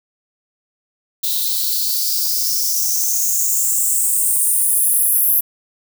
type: noise with high-pass filter sweep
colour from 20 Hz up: violet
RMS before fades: -17 dBFS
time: 1.23-5.41 s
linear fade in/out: 10 ms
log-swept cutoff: 3700 to 12000 Hz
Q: 6.1
effects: none